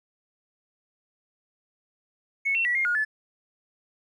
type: tone with pitch steps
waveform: triangle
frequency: 2202 / 2710 / 1942 / 2126 / 1437 / 1732 Hz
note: C#7 / E7 / B6 / C7 / F6 / A6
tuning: -12 / +47 / -30 / +27 / +49 / -28 cents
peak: -18 dBFS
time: 2.45-3.05 s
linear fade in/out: 20 ms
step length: 100 ms
effects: tanh soft clip ceiling -20 dBFS + resampled to 24000 Hz